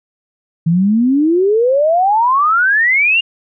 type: exponential sweep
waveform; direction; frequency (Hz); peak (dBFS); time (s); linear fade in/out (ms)
sine; up; 159.3 to 2856; -9; 0.66-3.21; 10
effects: none